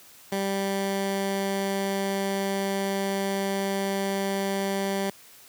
15% pulse tone, 196 Hz, G3, in tune, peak -19 dBFS, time 0.32-5.1 s, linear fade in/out 2 ms, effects white hiss -51 dBFS RMS until 5.48 s + high-pass 80 Hz 12 dB/octave

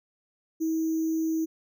sine tone with sample-and-hold, 321.6 Hz, E4, 43 cents flat, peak -24 dBFS, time 0.6-1.46 s, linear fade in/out 20 ms, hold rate 6300 Hz, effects none

